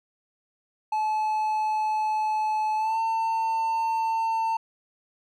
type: tone with pitch glide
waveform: triangle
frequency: 862 to 899.6 Hz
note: A5 to A5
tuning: -36 to +38 cents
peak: -21 dBFS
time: 0.92-4.57 s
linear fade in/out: 5 ms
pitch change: +74 cents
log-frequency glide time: 2.76-2.99 s
effects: none